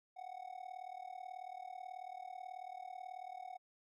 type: tone with amplitude modulation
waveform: triangle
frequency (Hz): 740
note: F#5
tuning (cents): 0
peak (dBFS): -40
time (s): 0.16-3.58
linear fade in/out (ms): 20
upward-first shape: sine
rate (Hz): 38.3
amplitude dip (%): 90
effects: none